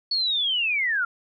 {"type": "linear sweep", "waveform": "sine", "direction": "down", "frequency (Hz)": [4442, 1355], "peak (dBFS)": -21, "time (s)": [0.11, 1.05], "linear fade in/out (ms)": 5, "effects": []}